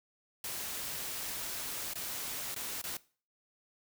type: noise with dropouts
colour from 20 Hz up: white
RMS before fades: -39 dBFS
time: 0.44-2.97 s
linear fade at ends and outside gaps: 2 ms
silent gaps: 1.936-1.955 / 2.545-2.562 / 2.816-2.839 s
effects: noise-tail reverb RT60 0.4 s tail -20 dB re dry